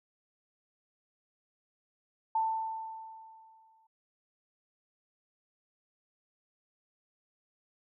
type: tone with exponential decay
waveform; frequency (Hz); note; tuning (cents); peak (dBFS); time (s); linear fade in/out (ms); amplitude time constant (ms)
sine; 889; A5; +18; -25; 2.35-3.87; 5; 330
effects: none